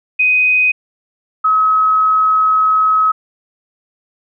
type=tone pair in turn; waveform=sine; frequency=2503 / 1279.3 Hz; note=D#7 / D#6; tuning=+10 / +48 cents; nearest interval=octave; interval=1162 cents; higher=first; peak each=-9 dBFS; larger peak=neither; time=0.19-0.72 / 1.44-3.12 s; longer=second; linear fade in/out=10 ms; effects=none